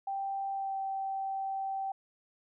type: tone with pitch glide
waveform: sine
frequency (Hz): 784 to 776.3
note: G5 to G5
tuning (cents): 0 to -17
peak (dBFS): -32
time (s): 0.07-1.92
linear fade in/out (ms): 5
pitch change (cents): -17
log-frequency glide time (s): 0.52-0.77
effects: none